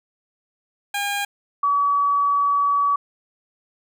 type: tone pair in turn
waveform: 15% pulse / sine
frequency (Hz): 809 / 1139.2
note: G#5 / C#6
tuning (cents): -46 / +47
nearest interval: tritone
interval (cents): 593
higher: second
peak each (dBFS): -16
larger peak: neither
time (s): 0.94-1.25 / 1.63-2.96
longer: second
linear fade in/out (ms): 5
effects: none